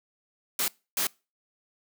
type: noise bursts at uneven times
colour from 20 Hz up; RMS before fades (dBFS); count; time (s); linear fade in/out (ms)
white; -27; 2; 0.59-0.68 / 0.97-1.07; 2
effects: noise-tail reverb RT60 0.3 s tail -25 dB re dry + high-pass 200 Hz 12 dB/octave